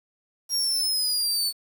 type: linear sweep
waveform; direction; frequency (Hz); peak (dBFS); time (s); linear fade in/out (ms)
sawtooth; down; 5630 to 4435; -20; 0.49-1.53; 50
effects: 8-bit